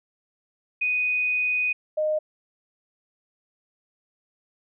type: tone pair in turn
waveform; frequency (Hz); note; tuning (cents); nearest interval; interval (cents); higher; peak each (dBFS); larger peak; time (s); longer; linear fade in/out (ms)
sine; 2489 / 615.5; D#7 / D#5; 0 / -19; 2 octaves; 2419; first; -21; neither; 0.81-1.73 / 1.97-2.19; first; 10
effects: none